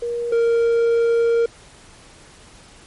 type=tone pair in turn; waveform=sine / triangle; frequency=474.1 / 464.9 Hz; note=A#4 / A#4; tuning=+29 / -5 cents; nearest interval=unison; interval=34 cents; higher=first; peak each=-21 / -12 dBFS; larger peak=second; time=0.02-0.32 / 0.32-1.46 s; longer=second; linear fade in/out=5 ms; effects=pink hiss -46 dBFS RMS until 2.86 s + MP3 48 kbps